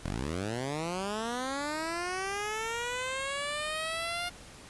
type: linear sweep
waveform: 10% pulse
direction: up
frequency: 36.43 to 711 Hz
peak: -24 dBFS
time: 0.03-4.3 s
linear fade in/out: 20 ms
effects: pink hiss -50 dBFS RMS until 4.69 s + resampled to 24000 Hz